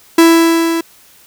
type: tone with level ramp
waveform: 45% pulse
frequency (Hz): 331.1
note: E4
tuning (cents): +8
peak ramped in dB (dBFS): -3 to -14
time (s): 0.18-0.81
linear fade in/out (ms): 5
effects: white hiss -45 dBFS RMS until 1.26 s